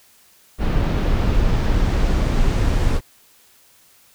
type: noise with low-pass filter sweep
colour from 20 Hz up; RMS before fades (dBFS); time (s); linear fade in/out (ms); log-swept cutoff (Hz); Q
brown; -17; 0.58-3.01; 50; 3700 to 9500; 0.76
effects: white hiss -53 dBFS RMS until 4.14 s